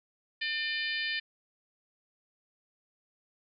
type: harmonic tone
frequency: 600 Hz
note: D5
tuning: 37 cents sharp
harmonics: 3 / 4 / 5 / 6 / 7 / 8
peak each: -34 / -36 / -38 / -40 / -41 / -42 dBFS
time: 0.41-1.2 s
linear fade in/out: 10 ms
effects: none